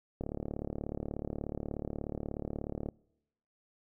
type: click train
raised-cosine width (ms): 2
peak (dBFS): -23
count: 99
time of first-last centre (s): 0.21-2.888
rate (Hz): 36.6
effects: noise-tail reverb RT60 0.9 s tail -26 dB re dry